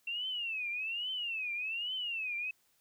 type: tone with vibrato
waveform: sine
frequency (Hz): 2700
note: E7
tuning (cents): +41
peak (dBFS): -34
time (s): 0.07-2.51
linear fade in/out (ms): 5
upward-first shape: triangle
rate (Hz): 1.2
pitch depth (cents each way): 240
effects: white hiss -72 dBFS RMS until 2.8 s